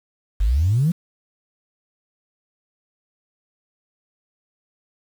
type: exponential sweep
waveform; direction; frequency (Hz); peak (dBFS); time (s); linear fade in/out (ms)
sine; up; 45.64 to 180; -14; 0.4-0.92; 10
effects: tanh soft clip ceiling -10 dBFS + 7-bit